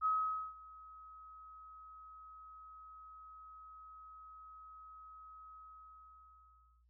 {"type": "tone with ADSR envelope", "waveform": "sine", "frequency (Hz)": 1274, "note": "D#6", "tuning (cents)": 41, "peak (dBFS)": -29, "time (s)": [0.01, 6.85], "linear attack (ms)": 44, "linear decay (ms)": 480, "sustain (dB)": -23, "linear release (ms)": 1300, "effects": ["added 60 Hz sine -67 dBFS peak until 6.89 s"]}